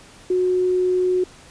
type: tone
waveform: sine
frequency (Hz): 365.7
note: F#4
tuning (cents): -20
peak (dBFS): -16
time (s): 0.3-1.24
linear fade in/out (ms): 5
effects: pink hiss -46 dBFS RMS until 1.5 s + resampled to 22050 Hz